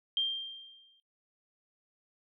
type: tone with exponential decay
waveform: sine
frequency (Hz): 3179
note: G7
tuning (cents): +24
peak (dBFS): -25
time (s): 0.17-1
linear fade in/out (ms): 1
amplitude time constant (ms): 180
effects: noise-tail reverb RT60 0.2 s tail -24 dB re dry